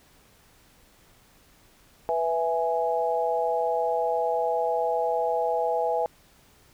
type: chord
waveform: sine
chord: E major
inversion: second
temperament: equal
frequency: 493.9 / 659.3 / 830.6 Hz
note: B4 / E5 / G#5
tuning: 0 / 0 / 0 cents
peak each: -27 dBFS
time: 2.09-6.06 s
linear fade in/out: 0 ms
effects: pink hiss -58 dBFS RMS until 6.73 s